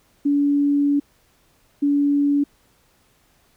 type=tone pair in turn; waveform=sine; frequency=286 / 286 Hz; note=D4 / D4; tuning=-46 / -46 cents; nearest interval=unison; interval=0 cents; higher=neither; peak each=-15 dBFS; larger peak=neither; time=0.25-1 / 1.82-2.44 s; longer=first; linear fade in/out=10 ms; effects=pink hiss -60 dBFS RMS until 3.56 s